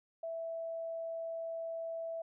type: tone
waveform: sine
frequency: 659.3 Hz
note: E5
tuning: in tune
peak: -37 dBFS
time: 0.23-2.22 s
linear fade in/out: 5 ms
effects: none